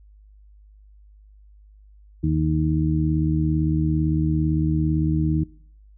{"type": "harmonic tone", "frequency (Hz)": 77.78, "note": "D#2", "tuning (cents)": 0, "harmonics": [1, 2, 3, 4], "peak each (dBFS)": [-24, -21, -32, -24], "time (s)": [2.23, 5.44], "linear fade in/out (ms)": 10, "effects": ["noise-tail reverb RT60 0.6 s tail -23 dB re dry", "added 51 Hz sine -47 dBFS peak until 5.97 s"]}